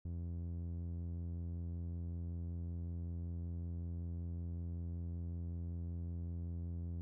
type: tone with low-pass filter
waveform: sawtooth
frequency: 85.3 Hz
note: F2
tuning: 40 cents flat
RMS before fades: -42 dBFS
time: 0.05-7.01 s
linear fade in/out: 0 ms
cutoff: 210 Hz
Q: 0.58
effects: none